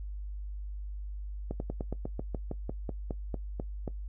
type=slowing click train; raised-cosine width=2 ms; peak=-21 dBFS; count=15; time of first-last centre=1.51-3.878 s; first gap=91 ms; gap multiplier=1.09; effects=noise-tail reverb RT60 0.1 s tail -18 dB re dry + added 50 Hz sine -36 dBFS peak until 4.08 s